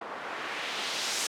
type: noise with low-pass filter sweep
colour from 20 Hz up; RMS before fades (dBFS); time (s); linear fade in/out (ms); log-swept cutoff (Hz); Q
white; -34; 0.01-1.27; 5; 1000 to 7300; 1.1
effects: high-pass 300 Hz 12 dB/octave